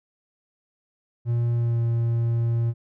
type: tone with pitch glide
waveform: triangle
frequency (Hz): 118.4 to 116.57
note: A#2 to A#2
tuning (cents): +27 to 0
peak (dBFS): -18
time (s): 1.25-2.74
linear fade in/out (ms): 50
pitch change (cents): -27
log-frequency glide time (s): 1.54-1.81
effects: none